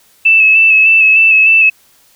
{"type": "tone with vibrato", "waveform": "sine", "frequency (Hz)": 2619, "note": "E7", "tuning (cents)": -12, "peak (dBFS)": -4, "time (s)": [0.25, 1.7], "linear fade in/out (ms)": 10, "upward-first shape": "square", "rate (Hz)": 3.3, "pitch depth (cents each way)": 21, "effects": ["white hiss -49 dBFS RMS until 2.15 s"]}